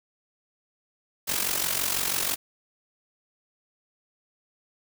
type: noise with amplitude modulation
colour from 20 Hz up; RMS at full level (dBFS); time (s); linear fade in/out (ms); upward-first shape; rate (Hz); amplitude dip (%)
white; -24; 1.27-2.36; 20; sine; 46.1; 70
effects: none